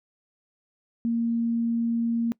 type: tone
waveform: sine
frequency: 232.1 Hz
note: A#3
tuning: 7 cents flat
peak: -22 dBFS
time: 1.05-2.32 s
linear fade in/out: 0 ms
effects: noise-tail reverb RT60 0.1 s tail -23 dB re dry